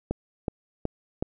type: click train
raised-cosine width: 2 ms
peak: -13 dBFS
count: 4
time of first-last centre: 0.11-1.225 s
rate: 2.69 Hz
effects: none